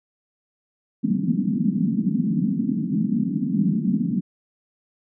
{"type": "band-pass noise", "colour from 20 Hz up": "pink", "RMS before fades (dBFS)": -22, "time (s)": [1.03, 4.21], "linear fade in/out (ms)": 20, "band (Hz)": [170, 260], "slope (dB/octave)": 48, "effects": []}